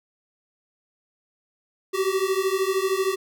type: beating tone pair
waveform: square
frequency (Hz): 376.2 / 389.2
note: F#4 / G4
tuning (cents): +29 / -12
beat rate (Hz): 13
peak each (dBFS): -25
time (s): 1.93-3.16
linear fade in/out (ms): 20
effects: none